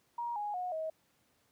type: tone with pitch steps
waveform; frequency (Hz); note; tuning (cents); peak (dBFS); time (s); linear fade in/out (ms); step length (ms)
sine; 947 / 829.2 / 726 / 635.7; A#5 / G#5 / F#5 / D#5; +27 / -3 / -33 / +37; -34; 0.18-0.9; 5; 180
effects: pink hiss -72 dBFS RMS until 1.51 s + high-pass 100 Hz 12 dB/octave